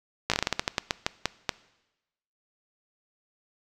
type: slowing click train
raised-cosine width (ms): 0.2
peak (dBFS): -6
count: 15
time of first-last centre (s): 0.3-1.492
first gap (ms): 16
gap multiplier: 1.23
effects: noise-tail reverb RT60 1.0 s tail -20 dB re dry